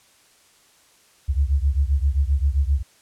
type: beating tone pair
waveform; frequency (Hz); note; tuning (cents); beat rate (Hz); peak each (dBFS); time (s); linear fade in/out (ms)
sine; 67 / 74.6; C2 / D2; +42 / +28; 7.6; -19 / -21; 1.28-2.83; 20
effects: white hiss -56 dBFS RMS until 3.01 s + low-pass 10000 Hz 12 dB/octave

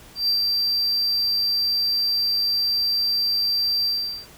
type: tone with ADSR envelope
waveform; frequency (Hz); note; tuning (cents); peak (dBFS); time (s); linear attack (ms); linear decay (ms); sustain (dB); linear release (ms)
triangle; 4699; D8; 0; -16; 0.15-4.27; 130; 110; -2; 410
effects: pink hiss -47 dBFS RMS until 4.37 s

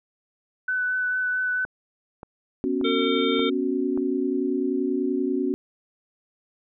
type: tone with vibrato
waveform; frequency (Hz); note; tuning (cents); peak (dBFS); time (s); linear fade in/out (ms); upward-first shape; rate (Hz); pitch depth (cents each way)
sine; 1500; F#6; +23; -22; 0.68-1.65; 5; sine; 4.5; 12
type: click train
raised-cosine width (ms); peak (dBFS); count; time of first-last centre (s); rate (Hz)
1; -24; 5; 1.65-3.976; 1.72
type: chord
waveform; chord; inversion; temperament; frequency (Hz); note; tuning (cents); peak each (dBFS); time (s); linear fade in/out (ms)
sine; B suspended second; none; equal; 246.9 / 277.2 / 370; B3 / C#4 / F#4; 0 / 0 / 0; -28 / -25 / -26; 2.64-5.54; 0
type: harmonic tone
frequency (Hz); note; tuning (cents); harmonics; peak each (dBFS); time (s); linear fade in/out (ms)
453; A#4; -50; 1 / 3 / 5 / 7 / 8; -25 / -31 / -32 / -34 / -30; 2.84-3.5; 10
effects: none

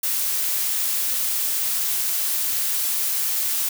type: noise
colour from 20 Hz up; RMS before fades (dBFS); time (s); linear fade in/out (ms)
blue; -23; 0.03-3.69; 5
effects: none

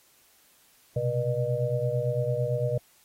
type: tone cluster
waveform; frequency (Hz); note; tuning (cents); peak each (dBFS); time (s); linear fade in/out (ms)
sine; 122.2 / 131.1 / 482.6 / 605; B2 / C3 / B4 / D#5; -18 / +4 / -40 / -49; -30; 0.96-2.78; 5
effects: white hiss -61 dBFS RMS until 3.04 s + AAC 48 kbps

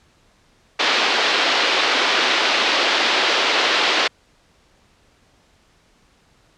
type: band-pass noise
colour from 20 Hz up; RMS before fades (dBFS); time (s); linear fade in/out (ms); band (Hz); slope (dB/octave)
white; -18; 0.79-4.08; 10; 300 to 4200; 24
effects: pink hiss -57 dBFS RMS until 6.57 s + low-pass 7000 Hz 12 dB/octave

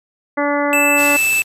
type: harmonic tone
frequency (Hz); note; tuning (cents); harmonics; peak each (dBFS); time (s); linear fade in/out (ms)
288.4; D4; -31; 1 / 2 / 3 / 4 / 5 / 6 / 7; -20 / -19 / -23 / -24 / -26 / -28 / -25; 0.37-1.17; 10
type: tone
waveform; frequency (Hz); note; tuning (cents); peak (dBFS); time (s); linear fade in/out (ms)
square; 2637; E7; 0; -14; 0.73-1.42; 0
type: noise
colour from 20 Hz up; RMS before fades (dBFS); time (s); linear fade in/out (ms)
white; -26; 0.96-1.44; 50
effects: resampled to 32000 Hz

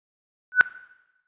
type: tone with exponential growth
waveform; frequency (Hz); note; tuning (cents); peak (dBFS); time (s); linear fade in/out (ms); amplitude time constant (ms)
sine; 1493; F#6; +15; -5; 0.52-0.61; 0; 19
effects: noise-tail reverb RT60 1.0 s tail -19 dB re dry + resampled to 8000 Hz

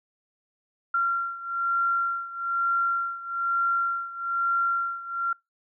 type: beating tone pair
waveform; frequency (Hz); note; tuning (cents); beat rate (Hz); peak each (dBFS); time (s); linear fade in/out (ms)
sine; 1375 / 1376.1; F6 / F6; -27 / -26; 1.1; -25 / -28; 0.94-5.33; 5
effects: noise-tail reverb RT60 0.2 s tail -24 dB re dry

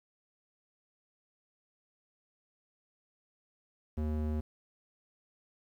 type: tone with band-pass filter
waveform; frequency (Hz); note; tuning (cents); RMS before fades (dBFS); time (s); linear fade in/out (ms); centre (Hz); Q
square; 76.4; D#2; -31; -33; 3.97-4.41; 10; 180; 0.71
effects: 11-bit

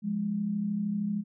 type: tone pair together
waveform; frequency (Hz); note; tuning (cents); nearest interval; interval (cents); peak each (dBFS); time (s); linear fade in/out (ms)
sine; 174.65 / 207.7; F3 / G#3; 0 / 0; minor third; 300; -35 / -28; 0.02-1.24; 50
effects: none

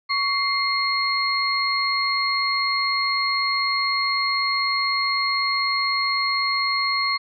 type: tone cluster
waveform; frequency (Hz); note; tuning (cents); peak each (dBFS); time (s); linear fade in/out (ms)
sine; 1119 / 2103 / 4289; C#6 / C7 / C8; +16 / +8 / +42; -24; 0.09-7.18; 20
effects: none

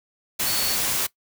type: tone in noise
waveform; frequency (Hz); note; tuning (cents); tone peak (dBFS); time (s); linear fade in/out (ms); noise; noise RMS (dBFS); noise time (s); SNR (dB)
sine; 4435; C#8; 0; -27; 0.46-0.76; 10; white; -24; 0.39-1.07; -6
effects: noise-tail reverb RT60 0.1 s tail -20 dB re dry

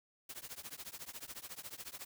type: noise with tremolo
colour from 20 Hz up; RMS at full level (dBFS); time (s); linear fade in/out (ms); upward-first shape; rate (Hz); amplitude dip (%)
white; -44; 0.29-2.05; 5; triangle; 14; 100
effects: none

